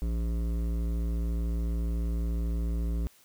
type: tone with hard clipping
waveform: triangle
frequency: 57 Hz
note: A#1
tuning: 38 cents flat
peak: -29 dBFS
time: 0.02-3.07 s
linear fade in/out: 0 ms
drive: 17 dB
effects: white hiss -60 dBFS RMS until 3.24 s

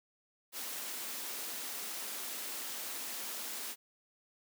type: high-pass noise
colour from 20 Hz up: white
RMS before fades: -41 dBFS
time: 0.52-3.76 s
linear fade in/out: 50 ms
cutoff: 200 Hz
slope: 48 dB/octave
effects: none

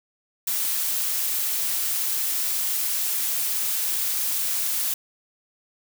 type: noise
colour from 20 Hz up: blue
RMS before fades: -25 dBFS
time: 0.47-4.94 s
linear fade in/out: 5 ms
effects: none

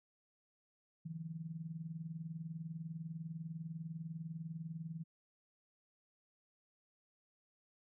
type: tone with tremolo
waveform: sine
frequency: 162.8 Hz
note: E3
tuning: 21 cents flat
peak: -38 dBFS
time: 1.05-5.04 s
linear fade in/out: 10 ms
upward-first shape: triangle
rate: 20 Hz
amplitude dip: 85%
effects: none

